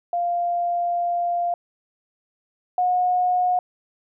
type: tone pair in turn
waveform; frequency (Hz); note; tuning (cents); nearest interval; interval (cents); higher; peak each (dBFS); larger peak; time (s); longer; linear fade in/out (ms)
sine; 697 / 724.4; F5 / F#5; -4 / -37; minor second; 67; second; -20 / -17; second; 0.13-1.54 / 2.78-3.59; first; 2
effects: none